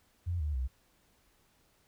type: tone with pitch steps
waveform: sine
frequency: 87.31 / 74.7 / 63.91 Hz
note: F2 / D2 / C2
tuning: 0 / +30 / -40 cents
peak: -30 dBFS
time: 0.26-0.68 s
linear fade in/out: 20 ms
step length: 140 ms
effects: pink hiss -69 dBFS RMS until 1.87 s